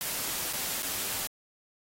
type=noise with dropouts; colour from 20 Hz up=white; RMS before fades=-33 dBFS; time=0.01-1.27 s; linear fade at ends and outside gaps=0 ms; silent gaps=0.528-0.533 / 0.823-0.83 s; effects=AAC 48 kbps